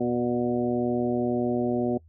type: harmonic tone with a mistuned harmonic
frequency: 121.8 Hz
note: B2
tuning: 24 cents flat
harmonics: 1 / 2 / 3 / 4 / 5 / 6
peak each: -36 / -26 / -27 / -35 / -32 / -35 dBFS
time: 0-1.98 s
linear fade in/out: 10 ms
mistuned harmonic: 5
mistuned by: -20 cents
effects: noise-tail reverb RT60 0.1 s tail -22 dB re dry + added 81 Hz sine -51 dBFS peak until 2.08 s